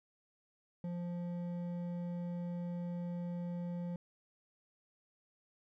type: tone with hard clipping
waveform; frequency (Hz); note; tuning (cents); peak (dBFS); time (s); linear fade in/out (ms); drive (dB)
sine; 174.61; F3; 0; -39; 0.84-3.96; 2; 8
effects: none